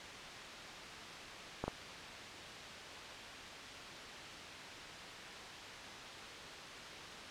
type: clicks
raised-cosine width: 1 ms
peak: -22 dBFS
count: 2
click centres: 1.64 / 1.68 s
effects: white hiss -47 dBFS RMS until 7.3 s + low-pass 4000 Hz 12 dB/octave